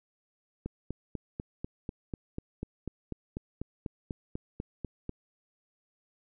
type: click train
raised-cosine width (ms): 3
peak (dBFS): -22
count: 19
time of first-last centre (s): 0.66-5.093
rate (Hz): 4.06
effects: none